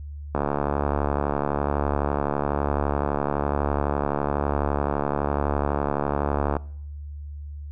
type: click train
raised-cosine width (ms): 1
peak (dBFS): -9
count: 448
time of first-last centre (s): 0.35-6.567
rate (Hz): 71.9
effects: noise-tail reverb RT60 0.7 s tail -24 dB re dry + added 73 Hz sine -33 dBFS peak until 7.71 s